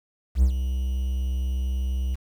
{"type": "tone with ADSR envelope", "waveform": "triangle", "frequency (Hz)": 64.2, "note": "C2", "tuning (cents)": -32, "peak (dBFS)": -11, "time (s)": [0.35, 2.16], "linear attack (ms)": 74, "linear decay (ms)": 85, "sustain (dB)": -10, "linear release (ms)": 19, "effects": ["8-bit"]}